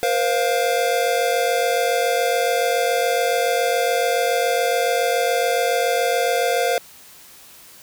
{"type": "chord", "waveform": "square", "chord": "Bb suspended second", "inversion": "none", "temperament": "equal with one note detuned", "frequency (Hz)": [476.2, 523.3, 698.5], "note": ["Bb4", "C5", "F5"], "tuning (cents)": [37, 0, 0], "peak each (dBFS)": [-23, -23, -22], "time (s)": [0.03, 6.78], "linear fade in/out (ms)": 0, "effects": ["white hiss -45 dBFS RMS until 7.82 s"]}